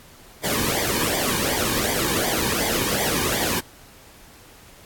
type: noise with flanger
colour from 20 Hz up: pink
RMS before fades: -23 dBFS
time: 0.43-3.61 s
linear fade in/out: 20 ms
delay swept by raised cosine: 0.73 to 1.52 ms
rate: 2.7 Hz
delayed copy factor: -0.8
effects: pink hiss -48 dBFS RMS until 4.85 s + AAC 64 kbps